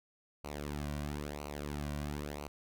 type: tone with flanger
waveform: sawtooth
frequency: 73.3 Hz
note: D2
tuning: 3 cents flat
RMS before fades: -40 dBFS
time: 0.44-2.48 s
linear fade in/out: 5 ms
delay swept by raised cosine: 0.57 to 2.37 ms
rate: 1 Hz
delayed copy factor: -0.75
effects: none